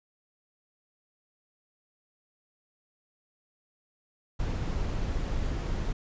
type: noise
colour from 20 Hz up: brown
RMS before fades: -30 dBFS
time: 4.39-5.93 s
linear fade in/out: 10 ms
effects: resampled to 16000 Hz